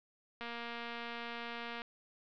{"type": "click train", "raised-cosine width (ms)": 0.3, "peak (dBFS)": -27, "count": 332, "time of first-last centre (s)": [0.41, 1.819], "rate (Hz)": 235, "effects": ["low-pass 4000 Hz 12 dB/octave"]}